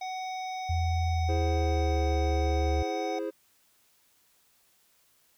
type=harmonic tone; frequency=747 Hz; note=F#5; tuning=16 cents sharp; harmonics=1 / 3 / 5 / 7 / 8; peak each=-33 / -43 / -47 / -50 / -51 dBFS; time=0.01-3.19 s; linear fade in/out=5 ms
type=tone with pitch glide; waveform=sine; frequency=84.3 to 74.24 Hz; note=E2 to D2; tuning=+39 to +19 cents; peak=-25 dBFS; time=0.69-2.83 s; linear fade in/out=10 ms; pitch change=-220 cents; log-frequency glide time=1.09-2.09 s
type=chord; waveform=triangle; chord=E augmented; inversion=none; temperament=equal; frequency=329.6 / 415.3 / 523.3 Hz; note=E4 / G#4 / B#4; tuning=0 / 0 / 0 cents; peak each=-33 dBFS; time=1.28-3.31 s; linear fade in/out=20 ms
effects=white hiss -66 dBFS RMS until 5.37 s